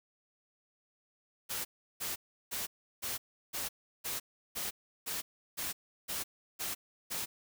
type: noise bursts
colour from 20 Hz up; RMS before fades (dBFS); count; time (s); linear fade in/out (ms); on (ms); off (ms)
white; -37; 12; 1.49-7.26; 20; 160; 350
effects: none